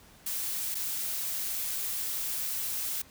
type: noise with dropouts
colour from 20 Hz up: blue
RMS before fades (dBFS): -33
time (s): 0.26-3.02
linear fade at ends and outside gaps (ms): 5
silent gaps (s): 0.746-0.751
effects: pink hiss -56 dBFS RMS until 3.1 s